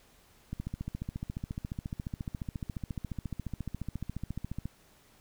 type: click train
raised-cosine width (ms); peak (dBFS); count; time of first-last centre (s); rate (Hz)
5; -23; 60; 0.53-4.656; 14.3
effects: pink hiss -62 dBFS RMS until 5.2 s

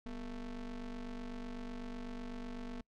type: ring-modulated tone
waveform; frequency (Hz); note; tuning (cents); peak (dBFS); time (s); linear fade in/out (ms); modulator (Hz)
square; 110; A2; 0; -39; 0.06-2.81; 0; 134
effects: noise-tail reverb RT60 0.1 s tail -26 dB re dry + low-pass 5000 Hz 12 dB/octave

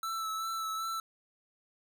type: tone with vibrato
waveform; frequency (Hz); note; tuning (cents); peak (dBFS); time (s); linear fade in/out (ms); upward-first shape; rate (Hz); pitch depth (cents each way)
square; 1318.5; E6; 0; -34; 0.03-1; 2; sine; 2.6; 22
effects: none

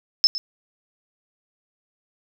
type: tone with echo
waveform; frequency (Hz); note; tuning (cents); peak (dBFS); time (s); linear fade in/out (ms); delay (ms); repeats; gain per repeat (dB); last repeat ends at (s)
sine; 5240; E8; -11; -11; 0.24-0.27; 0; 110; 1; -14; 0.38
effects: none

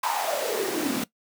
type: noise with high-pass filter sweep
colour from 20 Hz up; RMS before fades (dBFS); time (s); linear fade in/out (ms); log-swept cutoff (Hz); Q
pink; -27; 0.03-1.04; 5; 1000 to 210; 7.3
effects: noise-tail reverb RT60 0.1 s tail -18 dB re dry

